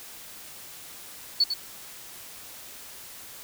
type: tone with echo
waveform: sine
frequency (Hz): 4435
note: C#8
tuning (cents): 0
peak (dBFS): -17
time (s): 1.4-1.44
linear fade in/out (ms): 5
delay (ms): 100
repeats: 1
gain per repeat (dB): -8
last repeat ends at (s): 1.54
effects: white hiss -44 dBFS RMS until 3.43 s